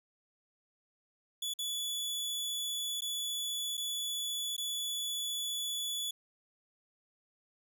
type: tone with dropouts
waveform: sawtooth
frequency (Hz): 3431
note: A7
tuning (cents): -44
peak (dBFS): -31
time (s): 1.42-6.11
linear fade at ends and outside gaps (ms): 5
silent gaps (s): 1.538-1.588 / 3.008-3.019 / 3.771-3.776 / 4.566-4.579
effects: none